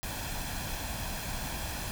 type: noise with comb filter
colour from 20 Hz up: pink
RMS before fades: -36 dBFS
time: 0.03-1.91 s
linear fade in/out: 0 ms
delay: 1.2 ms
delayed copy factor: +0.55
effects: none